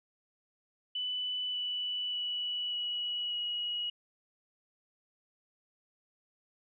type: tone with pitch steps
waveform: sine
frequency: 2988 / 2967 / 2947 / 2927 / 2906 Hz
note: F#7 / F#7 / F#7 / F#7 / F#7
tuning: +16 / +4 / -8 / -19 / -32 cents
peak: -32 dBFS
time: 0.95-3.9 s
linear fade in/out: 5 ms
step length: 590 ms
effects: none